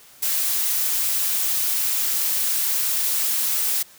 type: noise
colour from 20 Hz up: blue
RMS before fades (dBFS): -22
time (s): 0.22-3.83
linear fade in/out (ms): 10
effects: white hiss -49 dBFS RMS until 3.98 s